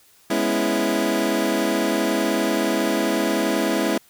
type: chord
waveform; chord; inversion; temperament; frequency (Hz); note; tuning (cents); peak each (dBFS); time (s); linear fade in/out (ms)
25% pulse; C# minor seventh; second; equal; 207.7 / 246.9 / 277.2 / 329.6; G#3 / B3 / C#4 / E4; 0 / 0 / 0 / 0; -22 / -23 / -22 / -19; 0.3-3.98; 5
effects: white hiss -55 dBFS RMS until 4.09 s